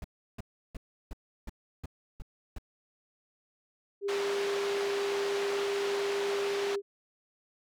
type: noise bursts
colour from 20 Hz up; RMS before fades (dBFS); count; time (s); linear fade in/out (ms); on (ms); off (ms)
brown; -38; 8; 0.02-2.584; 2; 23; 340
type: tone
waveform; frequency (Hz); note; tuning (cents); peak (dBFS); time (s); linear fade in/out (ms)
sine; 400.6; G4; +38; -29; 4.01-6.82; 50
type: band-pass noise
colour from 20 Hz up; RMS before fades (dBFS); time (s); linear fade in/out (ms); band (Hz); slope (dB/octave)
pink; -38; 4.08-6.76; 10; 490 to 4500; 12
effects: none